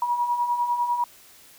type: beating tone pair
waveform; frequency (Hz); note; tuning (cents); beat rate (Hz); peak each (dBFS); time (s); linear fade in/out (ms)
sine; 955 / 965; A#5 / B5; +42 / -40; 10; -30 / -22; 0.02-1.04; 2
effects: white hiss -51 dBFS RMS until 1.58 s